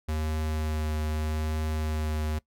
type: tone with vibrato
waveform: square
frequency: 77.4 Hz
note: D#2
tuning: 9 cents flat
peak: -28 dBFS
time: 0.08-2.39 s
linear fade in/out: 10 ms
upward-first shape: triangle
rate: 0.81 Hz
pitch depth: 14 cents each way
effects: noise-tail reverb RT60 0.1 s tail -20 dB re dry